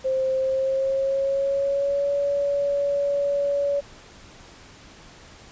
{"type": "tone with pitch glide", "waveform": "sine", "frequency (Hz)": [526, 567], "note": ["C5", "C#5"], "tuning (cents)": [9, 39], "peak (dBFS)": -20, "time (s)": [0.04, 3.81], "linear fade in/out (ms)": 20, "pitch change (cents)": 130, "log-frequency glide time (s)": [0.36, 2.12], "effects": ["pink hiss -47 dBFS RMS until 5.51 s", "resampled to 16000 Hz"]}